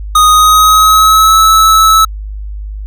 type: tone with pitch glide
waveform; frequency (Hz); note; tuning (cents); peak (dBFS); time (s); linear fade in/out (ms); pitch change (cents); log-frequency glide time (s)
square; 1244.5 to 1303.4; D#6 to E6; 0 to -20; -4; 0.15-2.05; 5; +80; 0.27-1.42
effects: added 51 Hz sine -19 dBFS peak until 2.86 s